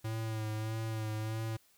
square tone with vibrato, 110 Hz, A2, in tune, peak -35 dBFS, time 0.04-1.57 s, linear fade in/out 10 ms, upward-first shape sine, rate 1.6 Hz, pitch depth 31 cents each way, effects white hiss -67 dBFS RMS until 1.77 s

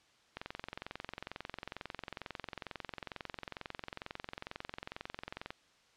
click train, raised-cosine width 0.3 ms, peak -24 dBFS, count 115, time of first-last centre 0.37-5.505 s, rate 22.2 Hz, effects white hiss -67 dBFS RMS until 5.96 s + low-pass 5000 Hz 12 dB/octave

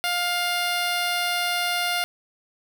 10% pulse tone, 705 Hz, F5, 16 cents sharp, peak -14 dBFS, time 0.04-2.04 s, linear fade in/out 0 ms, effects none

